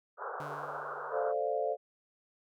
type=band-pass noise; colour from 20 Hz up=white; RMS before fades=-40 dBFS; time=0.17-1.34 s; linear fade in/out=50 ms; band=400 to 1500 Hz; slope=96 dB/octave
type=tone with exponential decay; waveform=sawtooth; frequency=146.83 Hz; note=D3; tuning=in tune; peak=-39 dBFS; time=0.4-1.6 s; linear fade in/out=2 ms; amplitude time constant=260 ms
type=chord; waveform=sine; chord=D minor seventh; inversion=second; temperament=equal; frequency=440 / 523.3 / 587.3 / 698.5 Hz; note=A4 / C5 / D5 / F5; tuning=0 / 0 / 0 / 0 cents; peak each=-35 dBFS; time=1.11-1.77 s; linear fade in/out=50 ms
effects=none